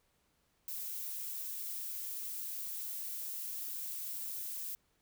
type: noise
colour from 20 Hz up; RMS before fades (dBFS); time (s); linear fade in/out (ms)
violet; -41; 0.68-4.75; 0
effects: pink hiss -75 dBFS RMS until 5.01 s